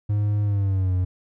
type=tone with pitch glide; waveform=triangle; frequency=103.83 to 91.44 Hz; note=G#2 to F#2; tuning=0 to -20 cents; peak=-17 dBFS; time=0.09-1.05 s; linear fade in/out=10 ms; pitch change=-220 cents; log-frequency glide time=0.43-0.94 s; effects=none